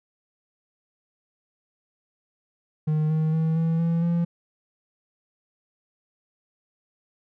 triangle tone with pitch steps, 154.1 / 157.25 / 160.46 / 163.74 / 167.08 / 170.49 Hz, D#3 / D#3 / E3 / E3 / E3 / F3, -16 / +19 / -46 / -11 / +24 / -41 cents, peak -18 dBFS, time 2.87-4.25 s, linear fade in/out 10 ms, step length 230 ms, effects none

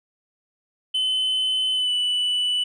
sine tone with pitch glide, 3040 to 2971 Hz, F#7 to F#7, +46 to +6 cents, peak -17 dBFS, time 0.94-2.64 s, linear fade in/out 10 ms, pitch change -40 cents, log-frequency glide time 1.73-1.92 s, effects tanh soft clip ceiling -19 dBFS

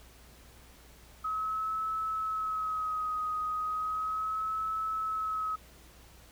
sine tone with vibrato, 1276 Hz, D#6, 43 cents sharp, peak -30 dBFS, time 1.24-5.56 s, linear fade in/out 10 ms, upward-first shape sine, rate 0.35 Hz, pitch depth 33 cents each way, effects added 60 Hz sine -56 dBFS peak until 6.31 s + pink hiss -57 dBFS RMS until 6.31 s

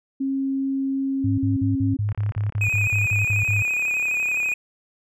sine tone, 270.3 Hz, C#4, 44 cents flat, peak -21 dBFS, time 0.2-1.97 s, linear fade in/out 10 ms
sine tone bursts, 103.83 Hz, G#2, in tune, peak -20 dBFS, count 13, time 1.24-3.624 s, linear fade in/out 5 ms, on 140 ms, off 47 ms
click train, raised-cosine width 0.5 ms, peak -25 dBFS, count 85, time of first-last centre 2.09-4.518 s, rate 34.6 Hz
triangle tone with vibrato, 2489 Hz, D#7, in tune, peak -19 dBFS, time 2.61-4.54 s, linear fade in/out 5 ms, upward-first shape square, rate 12 Hz, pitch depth 28 cents each way
effects none

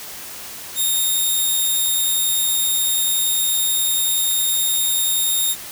5% pulse tone, 3691 Hz, A#7, 18 cents flat, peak -9 dBFS, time 0.75-5.56 s, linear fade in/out 50 ms, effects white hiss -34 dBFS RMS until 5.71 s

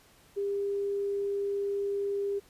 sine tone, 400.8 Hz, G4, 38 cents sharp, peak -28 dBFS, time 0.36-2.4 s, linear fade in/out 20 ms, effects pink hiss -60 dBFS RMS until 2.49 s + resampled to 32000 Hz

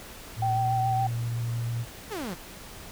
sine tone with pitch glide, 112.3 to 117.41 Hz, A2 to A#2, +36 to +13 cents, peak -27 dBFS, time 0.36-1.86 s, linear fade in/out 50 ms, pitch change +77 cents, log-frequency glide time 0.55-0.63 s
sine tone with vibrato, 769 Hz, G5, 33 cents flat, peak -24 dBFS, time 0.42-1.07 s, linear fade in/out 5 ms, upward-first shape triangle, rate 7.1 Hz, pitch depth 31 cents each way
sawtooth exponential sweep, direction down, 473 to 158.5 Hz, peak -28 dBFS, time 2.1-2.35 s, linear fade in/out 20 ms
effects pink hiss -44 dBFS RMS until 2.91 s

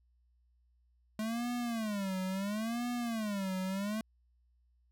square tone with vibrato, 213.1 Hz, G#3, 45 cents sharp, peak -34 dBFS, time 1.19-4.01 s, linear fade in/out 2 ms, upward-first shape sine, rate 0.73 Hz, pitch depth 230 cents each way, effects added 60 Hz sine -67 dBFS peak until 4.91 s

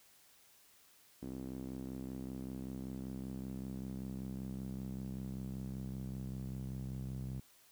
sawtooth tone with band-pass filter sweep, 65.2 Hz, C2, 5 cents flat, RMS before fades -43 dBFS, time 1.22-7.4 s, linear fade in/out 5 ms, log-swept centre 270 to 150 Hz, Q 2.4, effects white hiss -65 dBFS RMS until 7.71 s

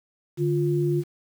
sine tone pair together, 147.16 / 350 Hz, D3 / F4, +4 / +4 cents, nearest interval octave + minor third, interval 1500 cents, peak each -23 dBFS, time 0.37-1.04 s, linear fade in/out 50 ms, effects 8-bit

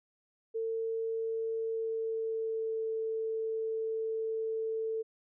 sine tone with pitch glide, 450.1 to 444.7 Hz, A4 to A4, +39 to +18 cents, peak -31 dBFS, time 0.54-5.03 s, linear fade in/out 20 ms, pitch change -21 cents, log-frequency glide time 1.53-2.87 s, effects none

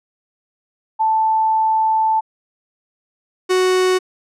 sine / 45% pulse tone pair in turn, 880 / 370 Hz, A5 / F#4, 0 / 0 cents, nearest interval octave + minor third, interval 1500 cents, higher first, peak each -13 dBFS, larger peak neither, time 0.99-2.21 / 3.49-3.99 s, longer first, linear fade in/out 20 ms, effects low-pass 9000 Hz 12 dB/octave

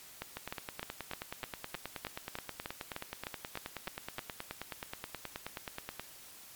two click trains, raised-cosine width 0.3 ms, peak -21 / -22 dBFS, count 14 / 54, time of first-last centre 0.22-4.183 / 0.37-5.996 s, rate 3.28 / 9.42 Hz, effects white hiss -53 dBFS RMS until 6.55 s + MP3 96 kbps

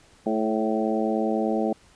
harmonic tone with a mistuned harmonic, 110 Hz, A2, in tune, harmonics 2 / 3 / 4 / 5 / 6 / 7, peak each -26 / -28 / -29 / -30 / -31 / -31 dBFS, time 0.26-1.73 s, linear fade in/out 5 ms, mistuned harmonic 4, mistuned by -26 cents, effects pink hiss -56 dBFS RMS until 1.95 s + resampled to 22050 Hz

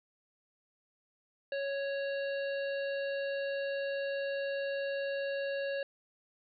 harmonic tone, 554.4 Hz, C#5, in tune, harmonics 1 / 3 / 5 / 7 / 8, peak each -33 / -41 / -46 / -51 / -53 dBFS, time 1.52-5.83 s, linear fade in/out 2 ms, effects none

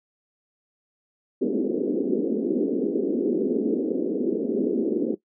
white band-pass noise, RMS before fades -24 dBFS, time 1.41-5.15 s, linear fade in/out 10 ms, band 220 to 440 Hz, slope 48 dB/octave, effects noise-tail reverb RT60 0.1 s tail -17 dB re dry

